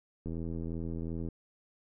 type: click train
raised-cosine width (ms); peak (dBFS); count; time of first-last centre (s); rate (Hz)
3; -26; 86; 0.26-1.287; 82.8
effects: none